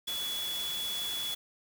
sine tone in noise, 3400 Hz, G#7, 40 cents sharp, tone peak -33 dBFS, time 0.07-1.35 s, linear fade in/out 10 ms, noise white, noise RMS -40 dBFS, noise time 0.07-1.35 s, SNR +4 dB, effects none

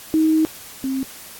sine tone pair in turn, 315.5 / 265.8 Hz, D#4 / C4, +24 / +27 cents, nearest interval minor third, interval 297 cents, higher first, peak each -13 / -20 dBFS, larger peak first, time 0.14-0.45 / 0.84-1.03 s, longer first, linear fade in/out 0 ms, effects white hiss -39 dBFS RMS until 1.39 s + AAC 64 kbps

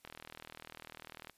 click train, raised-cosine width 0.3 ms, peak -30 dBFS, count 51, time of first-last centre 0.05-1.297 s, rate 40.1 Hz, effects white hiss -71 dBFS RMS until 1.37 s + resampled to 32000 Hz

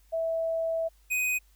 sine / square tone pair in turn, 655 / 2499 Hz, E5 / D#7, -11 / +7 cents, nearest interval octave + major seventh, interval 2318 cents, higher second, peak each -26 dBFS, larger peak neither, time 0.12-0.89 / 1.1-1.39 s, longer first, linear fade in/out 20 ms, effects added 50 Hz sine -58 dBFS peak until 1.55 s + white hiss -67 dBFS RMS until 1.55 s

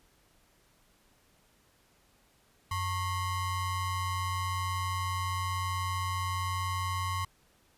square ring-modulated tone, 499.9 Hz, B4, 21 cents sharp, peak -28 dBFS, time 2.71-7.25 s, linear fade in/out 5 ms, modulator 592 Hz, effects pink hiss -66 dBFS RMS until 7.77 s + resampled to 32000 Hz

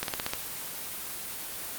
slowing click train, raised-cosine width 0.2 ms, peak -11 dBFS, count 6, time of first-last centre 0.03-0.335 s, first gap 52 ms, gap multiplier 1.08, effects white hiss -37 dBFS RMS until 1.78 s + Opus 24 kbps

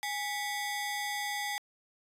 sawtooth ring-modulated tone, 1396.9 Hz, F6, in tune, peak -26 dBFS, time 0.03-1.58 s, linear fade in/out 0 ms, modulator 572 Hz, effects resampled to 32000 Hz

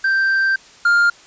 triangle tone pair in turn, 1568 / 1403.4 Hz, G6 / F6, 0 / +8 cents, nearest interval major second, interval 192 cents, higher first, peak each -12 / -9 dBFS, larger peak second, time 0.04-0.56 / 0.85-1.1 s, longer first, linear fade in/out 5 ms, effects white hiss -45 dBFS RMS until 1.26 s + resampled to 16000 Hz

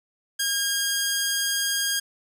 10% pulse tone, 1622 Hz, G#6, 41 cents flat, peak -14 dBFS, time 0.39-2 s, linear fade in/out 10 ms, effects none

